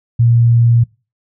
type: tone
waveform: sine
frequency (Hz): 117.7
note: A#2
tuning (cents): +17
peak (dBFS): -7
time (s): 0.19-0.84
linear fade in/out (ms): 10
effects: noise-tail reverb RT60 0.3 s tail -23 dB re dry